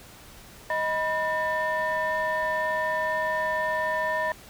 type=tone cluster; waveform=sine; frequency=626 / 979 / 1801 Hz; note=D#5 / B5 / A6; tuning=+10 / -15 / +40 cents; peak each=-27 dBFS; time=0.7-4.32 s; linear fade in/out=2 ms; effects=tanh soft clip ceiling -19 dBFS + pink hiss -48 dBFS RMS until 4.49 s